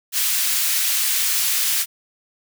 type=high-pass noise; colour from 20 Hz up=white; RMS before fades=-20 dBFS; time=0.12-1.86 s; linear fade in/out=50 ms; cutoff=1900 Hz; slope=12 dB/octave; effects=none